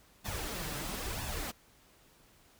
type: noise with flanger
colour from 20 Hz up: pink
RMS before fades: -38 dBFS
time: 0.24-1.52 s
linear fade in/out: 20 ms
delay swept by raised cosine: 1.1 to 6.9 ms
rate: 1 Hz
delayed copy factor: +0.65
effects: pink hiss -63 dBFS RMS until 2.59 s